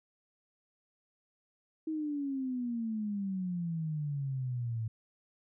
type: exponential sweep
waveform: sine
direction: down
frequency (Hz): 320 to 110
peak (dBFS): -32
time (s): 1.87-4.88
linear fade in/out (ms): 5
effects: none